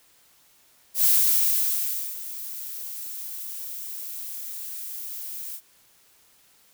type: noise with ADSR envelope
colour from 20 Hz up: violet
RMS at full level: -18 dBFS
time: 0.94-5.61 s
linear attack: 99 ms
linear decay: 1100 ms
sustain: -17 dB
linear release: 64 ms
effects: white hiss -59 dBFS RMS until 6.73 s